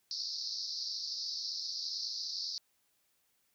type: band-pass noise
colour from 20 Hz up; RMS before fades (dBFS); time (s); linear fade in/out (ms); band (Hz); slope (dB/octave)
pink; -39; 0.11-2.58; 0; 4200 to 5500; 96
effects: white hiss -75 dBFS RMS until 3.54 s